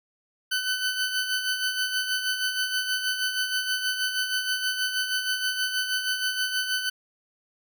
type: tone with tremolo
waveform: 20% pulse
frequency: 1509 Hz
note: F#6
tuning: 34 cents sharp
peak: -18 dBFS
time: 0.51-6.9 s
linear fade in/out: 10 ms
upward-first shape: sine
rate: 6.3 Hz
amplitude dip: 55%
effects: none